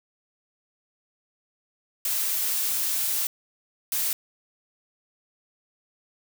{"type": "noise bursts at uneven times", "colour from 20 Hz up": "blue", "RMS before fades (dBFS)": -26, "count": 2, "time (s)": [[2.05, 3.27], [3.92, 4.13]], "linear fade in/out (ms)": 2, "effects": []}